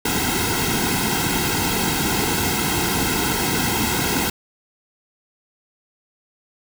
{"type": "noise with comb filter", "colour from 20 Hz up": "pink", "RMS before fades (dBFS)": -21, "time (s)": [0.05, 4.3], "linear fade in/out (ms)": 5, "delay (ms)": 1.7, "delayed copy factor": -0.95, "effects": []}